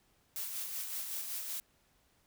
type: noise with tremolo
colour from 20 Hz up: blue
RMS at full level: -38 dBFS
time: 0.36-1.6 s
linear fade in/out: 0 ms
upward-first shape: sine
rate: 5.3 Hz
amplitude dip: 40%
effects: pink hiss -71 dBFS RMS until 2.26 s